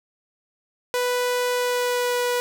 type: tone with pitch glide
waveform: sawtooth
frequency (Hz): 493.9 to 489.4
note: B4 to B4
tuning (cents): 0 to -16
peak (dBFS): -17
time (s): 0.94-2.4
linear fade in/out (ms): 0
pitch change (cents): -16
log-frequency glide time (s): 1.52-2.2
effects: none